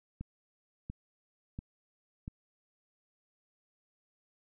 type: click train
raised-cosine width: 5 ms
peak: -27 dBFS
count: 4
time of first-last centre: 0.21-2.279 s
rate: 1.45 Hz
effects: none